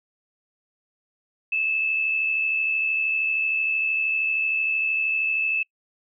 sine tone pair together, 2612 / 2685 Hz, E7 / E7, -17 / +31 cents, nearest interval unison, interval 48 cents, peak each -21 / -33 dBFS, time 1.52-5.63 s, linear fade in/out 5 ms, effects noise-tail reverb RT60 0.1 s tail -24 dB re dry

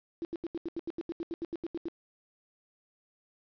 sine tone bursts, 335.6 Hz, E4, 31 cents sharp, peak -32 dBFS, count 16, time 0.22-1.884 s, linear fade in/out 0 ms, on 29 ms, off 80 ms, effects resampled to 11025 Hz + 10-bit

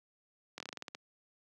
slowing click train, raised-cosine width 0.2 ms, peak -24 dBFS, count 10, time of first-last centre 0.58-0.949 s, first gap 22 ms, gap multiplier 1.15, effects high-pass 200 Hz 12 dB/octave

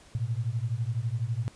sine beating tone pair, 110 / 122 Hz, A2 / B2, 0 / -21 cents, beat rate 12 Hz, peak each -30 dBFS, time 0.15-1.48 s, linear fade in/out 0 ms, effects pink hiss -55 dBFS RMS until 1.55 s + resampled to 22050 Hz

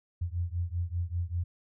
sine beating tone pair, 84.8 / 89.9 Hz, E2 / F#2, +50 / -49 cents, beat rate 5.1 Hz, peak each -32 / -33 dBFS, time 0.21-1.44 s, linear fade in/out 10 ms, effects none

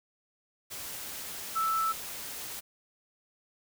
sine tone in noise, 1318.5 Hz, E6, in tune, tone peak -26 dBFS, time 1.55-1.93 s, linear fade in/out 20 ms, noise white, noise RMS -40 dBFS, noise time 0.7-2.61 s, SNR +11 dB, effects none

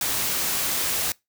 white noise, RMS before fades -25 dBFS, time 0.01-1.12 s, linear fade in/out 2 ms, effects noise-tail reverb RT60 0.2 s tail -24 dB re dry

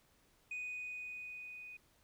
sine tone with level ramp, 2486 Hz, D#7, 2 cents flat, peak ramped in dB -37 to -48 dBFS, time 0.51-1.77 s, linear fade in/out 5 ms, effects tanh soft clip ceiling -38 dBFS + pink hiss -71 dBFS RMS until 2.03 s

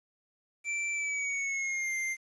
square tone with pitch glide, 2339 to 2096 Hz, D7 to C7, -8 to +2 cents, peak -31 dBFS, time 0.64-2.17 s, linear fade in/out 50 ms, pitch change -190 cents, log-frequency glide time 0.92-1.93 s, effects resampled to 22050 Hz + 10-bit

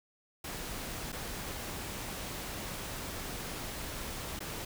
pink noise with dropouts, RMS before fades -40 dBFS, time 0.44-4.65 s, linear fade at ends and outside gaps 5 ms, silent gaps 1.121-1.126 / 4.392-4.404 s, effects none

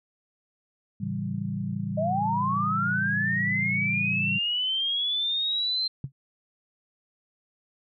sine chord, A dominant seventh, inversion none, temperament equal, 110 / 138.59 / 164.81 / 196 Hz, A2 / C#3 / E3 / G3, 0 / 0 / 0 / 0 cents, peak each -34 / -35 / -34 / -31 dBFS, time 1-4.39 s, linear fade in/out 10 ms
sine linear sweep, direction up, 602 to 4144 Hz, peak -24 dBFS, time 1.97-5.88 s, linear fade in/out 10 ms
sine tone with exponential decay, 135.6 Hz, C#3, 38 cents flat, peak -24 dBFS, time 6.04-6.12 s, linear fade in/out 2 ms, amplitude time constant 16 ms
effects none

